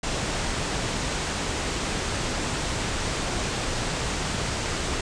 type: low-pass noise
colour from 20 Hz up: pink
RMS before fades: -28 dBFS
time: 0.03-5.01 s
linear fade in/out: 5 ms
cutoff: 8900 Hz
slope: 48 dB/octave
effects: resampled to 22050 Hz